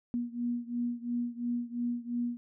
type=beating tone pair; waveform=sine; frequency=239 / 241.9 Hz; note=A#3 / B3; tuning=+43 / -36 cents; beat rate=2.9 Hz; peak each=-33 / -35 dBFS; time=0.14-2.37 s; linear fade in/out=0 ms; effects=none